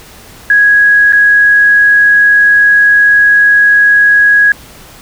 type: tone with dropouts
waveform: sine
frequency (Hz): 1661.2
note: G#6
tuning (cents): 0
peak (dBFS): -3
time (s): 0.5-4.52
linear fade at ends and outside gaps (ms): 2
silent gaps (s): 1.124-1.131
effects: pink hiss -35 dBFS RMS until 5.01 s